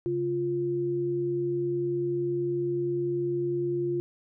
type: tone pair together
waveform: sine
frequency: 138.58 / 349.2 Hz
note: C#3 / F4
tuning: 0 / 0 cents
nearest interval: octave + major third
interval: 1600 cents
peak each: -34 / -26 dBFS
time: 0.06-4 s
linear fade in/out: 0 ms
effects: none